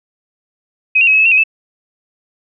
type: tone with pitch steps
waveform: sine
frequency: 2528 / 2748 / 2554 / 2573 / 2592 / 2725 / 2525 / 2629 Hz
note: D#7 / F7 / D#7 / E7 / E7 / F7 / D#7 / E7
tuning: +27 / -29 / +45 / -43 / -30 / -43 / +25 / -5 cents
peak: -7 dBFS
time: 0.95-1.438 s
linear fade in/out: 10 ms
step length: 61 ms
effects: none